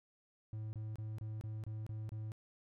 triangle tone bursts, 108.6 Hz, A2, 22 cents flat, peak -38 dBFS, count 8, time 0.53-2.319 s, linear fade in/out 0 ms, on 200 ms, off 27 ms, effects none

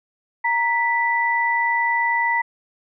sine tone pair together, 932.3 / 1975.5 Hz, A#5 / B6, 0 / 0 cents, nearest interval octave + minor second, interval 1300 cents, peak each -20 dBFS, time 0.44-2.42 s, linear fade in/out 10 ms, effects none

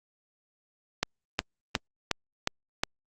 click train, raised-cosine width 0.2 ms, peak -7 dBFS, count 6, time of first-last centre 1.03-2.835 s, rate 2.77 Hz, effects Opus 48 kbps

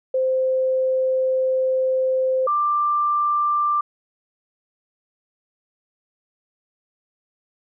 sine tone pair in turn, 520 / 1183 Hz, C5 / D6, -11 / +12 cents, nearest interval octave + major second, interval 1423 cents, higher second, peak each -17 dBFS, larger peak neither, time 0.14-2.47 / 2.47-3.81 s, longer first, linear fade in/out 5 ms, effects none

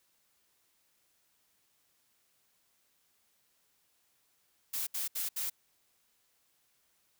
blue noise bursts, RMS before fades -35 dBFS, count 4, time 4.73-5.5 s, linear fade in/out 10 ms, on 140 ms, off 70 ms, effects white hiss -73 dBFS RMS until 7.19 s

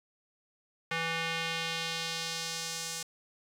square tone with band-pass filter sweep, 164.81 Hz, E3, in tune, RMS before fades -35 dBFS, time 0.91-3.03 s, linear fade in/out 5 ms, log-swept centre 2100 to 7100 Hz, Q 1.3, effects 10-bit

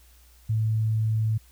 sine tone, 110 Hz, A2, in tune, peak -21 dBFS, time 0.49-1.38 s, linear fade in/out 10 ms, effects added 60 Hz sine -53 dBFS peak until 1.51 s + white hiss -59 dBFS RMS until 1.51 s

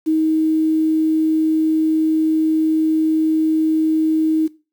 sine tone with quantisation, 315.7 Hz, D#4, 25 cents sharp, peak -13 dBFS, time 0.06-4.48 s, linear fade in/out 20 ms, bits 7, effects noise-tail reverb RT60 0.3 s tail -18 dB re dry

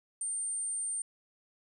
sine tone, 8890 Hz, C#9, 4 cents sharp, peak -32 dBFS, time 0.21-1.02 s, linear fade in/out 2 ms, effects none

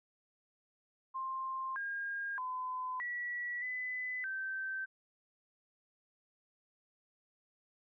sine tone with pitch steps, 1054 / 1618 / 1017 / 1940 / 2006 / 1552 Hz, C6 / G#6 / C6 / B6 / B6 / G6, +12 / -46 / -50 / -31 / +26 / -18 cents, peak -36 dBFS, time 1.14-4.86 s, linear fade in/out 20 ms, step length 620 ms, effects none

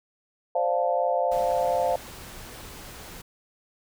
sine chord, D minor seventh, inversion third, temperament equal, 523.3 / 587.3 / 698.5 / 880 Hz, C5 / D5 / F5 / A5, 0 / 0 / 0 / 0 cents, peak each -26 / -28 / -25 / -31 dBFS, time 0.55-1.96 s, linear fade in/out 5 ms
pink noise, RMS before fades -42 dBFS, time 1.31-3.22 s, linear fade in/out 10 ms
effects none

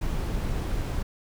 brown noise, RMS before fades -28 dBFS, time 0.01-1.03 s, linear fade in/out 10 ms, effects none

